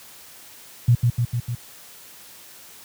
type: tone with echo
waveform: sine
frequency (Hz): 120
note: B2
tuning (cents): -49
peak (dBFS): -11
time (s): 0.88-0.95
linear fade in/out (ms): 5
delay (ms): 150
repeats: 4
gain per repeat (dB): -3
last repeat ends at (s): 1.55
effects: white hiss -45 dBFS RMS until 2.84 s + high-pass 60 Hz 12 dB/octave